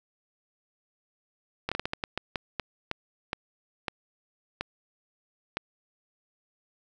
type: slowing click train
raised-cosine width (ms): 0.3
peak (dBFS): -13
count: 15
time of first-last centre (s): 1.69-5.57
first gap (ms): 26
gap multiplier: 1.32
effects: none